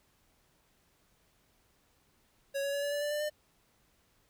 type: tone with pitch steps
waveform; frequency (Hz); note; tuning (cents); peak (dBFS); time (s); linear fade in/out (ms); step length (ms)
square; 554.4 / 560.8 / 567.4 / 574 / 580.6 / 587.4 / 594.2 / 601.1; C#5 / C#5 / C#5 / D5 / D5 / D5 / D5 / D5; 0 / +20 / +40 / -40 / -20 / 0 / +20 / +40; -32; 2.54-3.3; 20; 95
effects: pink hiss -70 dBFS RMS until 4.29 s